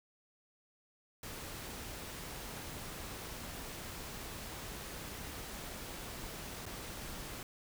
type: noise with dropouts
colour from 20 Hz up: pink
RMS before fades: -45 dBFS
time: 1.23-7.43 s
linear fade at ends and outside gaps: 2 ms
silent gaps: 6.656-6.663 s
effects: none